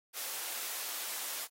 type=high-pass noise; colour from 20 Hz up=white; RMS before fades=-39 dBFS; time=0.13-1.48 s; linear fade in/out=50 ms; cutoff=500 Hz; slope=12 dB/octave; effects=AAC 48 kbps